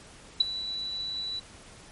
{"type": "tone with ADSR envelope", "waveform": "sine", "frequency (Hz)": 3951, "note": "B7", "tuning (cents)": 0, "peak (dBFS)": -14, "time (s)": [0.4, 1.4], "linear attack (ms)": 8, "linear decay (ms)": 13, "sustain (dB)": -17, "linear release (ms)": 12, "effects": ["pink hiss -50 dBFS RMS until 1.91 s", "MP3 48 kbps"]}